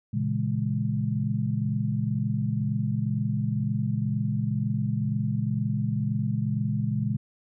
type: chord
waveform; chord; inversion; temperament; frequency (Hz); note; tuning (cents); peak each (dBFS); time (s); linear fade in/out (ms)
sine; A# half-diminished seventh; none; equal; 116.54 / 138.59 / 164.81 / 207.7; A#2 / C#3 / E3 / G#3; 0 / 0 / 0 / 0; -28 / -29 / -34 / -29; 0.13-7.17; 10
effects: none